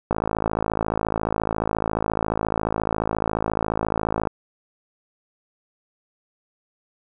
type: click train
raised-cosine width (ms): 1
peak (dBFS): -8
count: 227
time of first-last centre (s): 0.11-4.272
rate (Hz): 54.3
effects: none